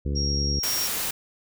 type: harmonic tone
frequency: 71 Hz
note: C#2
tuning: 42 cents sharp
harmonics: 1 / 2 / 3 / 4 / 5 / 6 / 7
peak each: -25 / -31 / -35 / -37 / -39 / -41 / -42 dBFS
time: 0.05-0.6 s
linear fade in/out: 10 ms
type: tone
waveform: sine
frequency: 5588 Hz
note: F8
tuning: in tune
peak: -26 dBFS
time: 0.15-0.88 s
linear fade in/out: 20 ms
type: noise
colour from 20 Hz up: white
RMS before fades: -28 dBFS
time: 0.63-1.11 s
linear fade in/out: 5 ms
effects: none